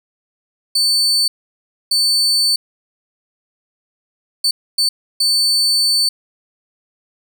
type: tone bursts at uneven times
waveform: 35% pulse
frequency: 4500 Hz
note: C#8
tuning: 25 cents sharp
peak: -11 dBFS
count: 5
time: 0.75-1.28 / 1.91-2.56 / 4.44-4.51 / 4.78-4.89 / 5.2-6.09 s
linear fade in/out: 5 ms
effects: none